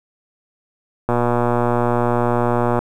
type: click train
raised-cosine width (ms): 1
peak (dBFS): -4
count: 205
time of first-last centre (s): 1.09-2.79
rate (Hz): 120
effects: 7-bit